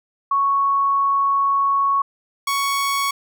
sine / sawtooth tone pair in turn, 1108.7 / 1113.2 Hz, C#6 / C#6, 0 / +7 cents, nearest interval unison, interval 7 cents, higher second, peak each -15 dBFS, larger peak neither, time 0.31-2.02 / 2.47-3.11 s, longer first, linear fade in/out 5 ms, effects none

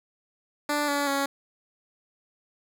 10% pulse tone with pitch steps, 293.7 / 285.7 / 277.9 Hz, D4 / D4 / C#4, 0 / -48 / +4 cents, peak -16 dBFS, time 0.69-1.26 s, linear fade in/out 5 ms, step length 190 ms, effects none

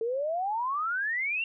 sine exponential sweep, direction up, 440 to 2794 Hz, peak -27 dBFS, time 0.01-1.44 s, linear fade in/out 2 ms, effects none

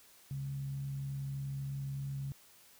sine tone with frequency modulation, 138.1 Hz, C#3, 6 cents flat, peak -36 dBFS, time 0.31-2.32 s, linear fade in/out 0 ms, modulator 68.1 Hz, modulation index 0.21, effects white hiss -61 dBFS RMS until 2.79 s

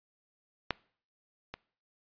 clicks, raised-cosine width 0.3 ms, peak -12 / -23 dBFS, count 2, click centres 0.707 / 1.54 s, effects noise-tail reverb RT60 0.5 s tail -23 dB re dry + resampled to 11025 Hz

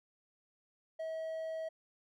triangle tone, 643 Hz, E5, 43 cents flat, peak -35 dBFS, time 0.99-1.69 s, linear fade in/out 10 ms, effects none

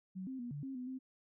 sine tone with pitch steps, 187.2 / 262.5 / 241.3 / 144.5 / 268.2 / 250.9 / 260.4 Hz, F#3 / C4 / B3 / D3 / C4 / B3 / C4, +20 / +6 / -40 / -28 / +43 / +28 / -8 cents, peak -40 dBFS, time 0.15-0.99 s, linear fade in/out 20 ms, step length 120 ms, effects none

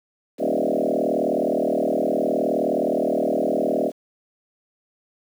sine tone with frequency modulation, 437.1 Hz, A4, 11 cents flat, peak -18 dBFS, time 0.38-3.92 s, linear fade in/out 50 ms, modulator 39.3 Hz, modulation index 5.8, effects high-pass 200 Hz 12 dB/octave + 8-bit

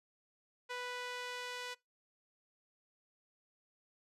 sawtooth tone with band-pass filter sweep, 493.9 Hz, B4, in tune, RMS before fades -43 dBFS, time 0.69-1.75 s, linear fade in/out 20 ms, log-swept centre 2000 to 3200 Hz, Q 0.7, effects noise-tail reverb RT60 0.2 s tail -23 dB re dry + resampled to 32000 Hz

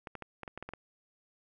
clicks, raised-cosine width 0.5 ms, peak -26 dBFS, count 9, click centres 0.072 / 0.153 / 0.223 / 0.433 / 0.478 / 0.576 / 0.626 / 0.69 / 0.736 s, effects none

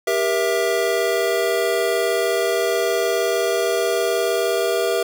square chord, E diminished, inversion first, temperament just, 395.6 / 474.7 / 659.3 Hz, G4 / Bb4 / E5, +16 / +31 / 0 cents, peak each -23 dBFS, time 0.07-5.03 s, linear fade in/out 5 ms, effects none

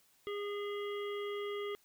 harmonic tone, 409.2 Hz, G#4, 26 cents flat, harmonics 1 / 3 / 5 / 7 / 8, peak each -37 / -46 / -48 / -54 / -51 dBFS, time 0.27-1.75 s, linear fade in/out 0 ms, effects white hiss -69 dBFS RMS until 1.84 s

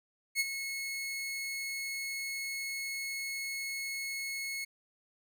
sawtooth tone with ADSR envelope, 2184 Hz, C#7, 26 cents flat, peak -22 dBFS, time 0.35-4.65 s, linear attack 50 ms, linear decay 33 ms, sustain -10 dB, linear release 11 ms, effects none

